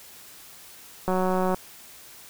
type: click train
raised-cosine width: 1 ms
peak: -12 dBFS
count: 87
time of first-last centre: 1.08-1.545 s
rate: 185 Hz
effects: white hiss -47 dBFS RMS until 2.29 s